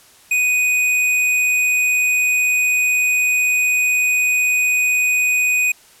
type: tone with hard clipping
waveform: sine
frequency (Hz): 2489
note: D#7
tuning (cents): 0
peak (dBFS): -15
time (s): 0.31-5.72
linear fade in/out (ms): 5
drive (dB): 15
effects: white hiss -48 dBFS RMS until 6 s + low-pass 12000 Hz 12 dB/octave